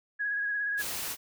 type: tone with vibrato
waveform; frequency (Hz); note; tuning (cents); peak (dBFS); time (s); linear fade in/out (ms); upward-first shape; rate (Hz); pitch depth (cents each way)
sine; 1660; G#6; -1; -28; 0.19-0.83; 20; triangle; 17; 36
type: noise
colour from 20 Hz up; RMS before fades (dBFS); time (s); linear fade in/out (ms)
white; -35; 0.77-1.17; 50
effects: none